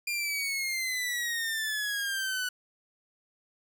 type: exponential sweep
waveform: sawtooth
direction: down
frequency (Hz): 2412 to 1480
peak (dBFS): -26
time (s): 0.07-2.49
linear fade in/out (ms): 5
effects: none